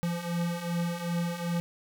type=beating tone pair; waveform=square; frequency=170 / 172.6 Hz; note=F3 / F3; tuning=-46 / -20 cents; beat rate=2.6 Hz; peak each=-35 / -31 dBFS; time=0.03-1.6 s; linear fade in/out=0 ms; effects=none